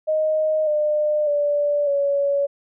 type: tone with pitch steps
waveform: sine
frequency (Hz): 622.3 / 602.1 / 582.6 / 563.8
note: D#5 / D5 / D5 / C#5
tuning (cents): 0 / +43 / -14 / +29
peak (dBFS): -17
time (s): 0.07-2.47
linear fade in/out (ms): 20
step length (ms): 600
effects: none